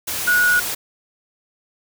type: tone in noise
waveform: sine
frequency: 1458 Hz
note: F#6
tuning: 26 cents flat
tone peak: -13 dBFS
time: 0.27-0.6 s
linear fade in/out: 10 ms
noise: white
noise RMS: -25 dBFS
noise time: 0.07-0.75 s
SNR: +9 dB
effects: none